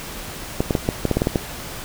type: clicks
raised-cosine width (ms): 2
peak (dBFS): -4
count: 10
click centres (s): 0.605 / 0.708 / 0.752 / 0.889 / 1.053 / 1.113 / 1.17 / 1.219 / 1.271 / 1.358
effects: pink hiss -33 dBFS RMS until 1.84 s